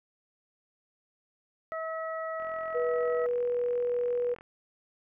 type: harmonic tone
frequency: 645 Hz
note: E5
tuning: 38 cents flat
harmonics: 1 / 2 / 3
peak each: -34 / -37 / -42 dBFS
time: 1.72-3.26 s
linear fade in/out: 0 ms
type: click train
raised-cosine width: 0.5 ms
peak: -34 dBFS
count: 87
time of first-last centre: 2.4-4.409 s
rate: 42.8 Hz
type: tone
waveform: sine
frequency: 486.5 Hz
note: B4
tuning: 26 cents flat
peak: -26 dBFS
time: 2.74-4.35 s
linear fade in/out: 20 ms
effects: none